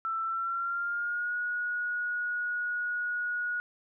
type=tone with pitch glide; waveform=sine; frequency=1332 to 1452.6 Hz; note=E6 to F#6; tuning=+18 to -32 cents; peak=-29 dBFS; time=0.05-3.6 s; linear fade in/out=0 ms; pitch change=+150 cents; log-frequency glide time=0.23-1.35 s; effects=none